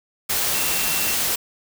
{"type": "tone in noise", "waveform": "sine", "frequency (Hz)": 2700, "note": "E7", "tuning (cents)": 41, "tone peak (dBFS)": -30, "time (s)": [0.54, 1.15], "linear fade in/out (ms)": 10, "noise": "white", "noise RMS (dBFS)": -22, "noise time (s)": [0.29, 1.36], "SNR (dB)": -11, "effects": []}